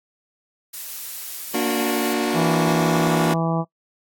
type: noise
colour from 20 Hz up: blue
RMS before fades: -32 dBFS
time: 0.73-2.14 s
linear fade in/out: 10 ms
type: chord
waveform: sawtooth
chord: Bb augmented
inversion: none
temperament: just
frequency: 233.1 / 291.4 / 364.2 Hz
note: Bb3 / D4 / F#4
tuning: 0 / -13 / -27 cents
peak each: -20 dBFS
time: 1.54-3.34 s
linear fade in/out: 5 ms
type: harmonic tone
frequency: 164.81 Hz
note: E3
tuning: in tune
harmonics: 1 / 2 / 3 / 4 / 5 / 6 / 7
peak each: -21 / -28 / -30 / -27 / -29 / -32 / -31 dBFS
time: 2.33-3.65 s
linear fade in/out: 50 ms
effects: noise-tail reverb RT60 0.1 s tail -22 dB re dry + AAC 64 kbps